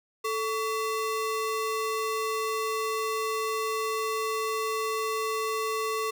square ring-modulated tone, 784 Hz, G5, in tune, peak -25 dBFS, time 0.24-6.11 s, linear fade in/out 10 ms, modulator 345 Hz, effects none

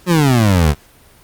25% pulse exponential sweep, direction down, 185 to 69.3 Hz, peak -6 dBFS, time 0.06-0.75 s, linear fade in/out 50 ms, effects pink hiss -47 dBFS RMS until 1.23 s + Opus 48 kbps

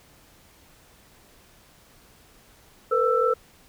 sine tone cluster, 458 / 503 / 1328 Hz, A#4 / B4 / E6, -31 / +32 / +12 cents, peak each -23 dBFS, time 2.91-3.34 s, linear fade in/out 10 ms, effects pink hiss -55 dBFS RMS until 3.68 s

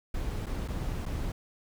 brown noise with dropouts, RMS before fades -33 dBFS, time 0.14-1.32 s, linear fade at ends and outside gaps 5 ms, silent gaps 0.461-0.465 / 0.679-0.683 / 1.056-1.061 s, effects none

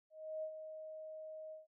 sine tone with ADSR envelope, 627 Hz, D#5, 13 cents sharp, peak -38 dBFS, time 0.1-1.67 s, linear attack 330 ms, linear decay 76 ms, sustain -8 dB, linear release 150 ms, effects none

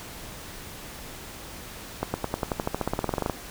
accelerating click train, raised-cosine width 1 ms, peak -11 dBFS, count 20, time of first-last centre 2.03-3.298 s, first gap 110 ms, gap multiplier 0.94, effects pink hiss -41 dBFS RMS until 3.5 s

